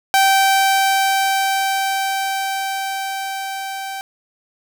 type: tone with level ramp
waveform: sawtooth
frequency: 777 Hz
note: G5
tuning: 16 cents flat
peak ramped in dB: -7 to -22 dBFS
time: 0.14-4.01 s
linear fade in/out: 0 ms
effects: none